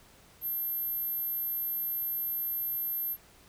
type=tone; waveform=sine; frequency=12660 Hz; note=G9; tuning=16 cents sharp; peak=-30 dBFS; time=0.41-3.17 s; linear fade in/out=50 ms; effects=pink hiss -58 dBFS RMS until 3.48 s